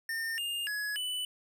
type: tone with pitch steps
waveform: square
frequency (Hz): 1815 / 2818 / 1684 / 2985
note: A#6 / F7 / G#6 / F#7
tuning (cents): -47 / +15 / +24 / +15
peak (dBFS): -33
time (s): 0.09-1.25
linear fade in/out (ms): 2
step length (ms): 290
effects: none